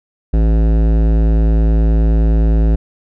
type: tone with hard clipping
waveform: sine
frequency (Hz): 54.8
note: A1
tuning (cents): -6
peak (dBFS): -11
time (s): 0.33-2.76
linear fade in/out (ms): 10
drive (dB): 16
effects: none